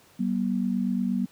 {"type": "tone pair together", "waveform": "sine", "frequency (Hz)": [191.5, 240], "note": ["G3", "B3"], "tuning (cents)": [-40, -49], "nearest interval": "major third", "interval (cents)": 391, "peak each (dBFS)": -26, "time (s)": [0.19, 1.26], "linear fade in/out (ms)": 10, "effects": ["pink hiss -57 dBFS RMS until 1.31 s", "high-pass 80 Hz 12 dB/octave"]}